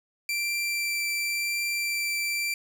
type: tone with vibrato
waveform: sawtooth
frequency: 2349 Hz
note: D7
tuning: in tune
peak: -23 dBFS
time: 0.29-2.54 s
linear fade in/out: 2 ms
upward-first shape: triangle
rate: 0.93 Hz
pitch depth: 8 cents each way
effects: none